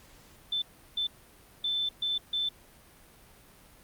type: tone bursts at uneven times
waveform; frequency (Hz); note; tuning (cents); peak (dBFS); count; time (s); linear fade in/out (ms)
sine; 3531; A7; +5; -27; 5; 0.52-0.62 / 0.97-1.07 / 1.64-1.89 / 2.02-2.18 / 2.33-2.49; 5
effects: pink hiss -56 dBFS RMS until 3.83 s + Opus 48 kbps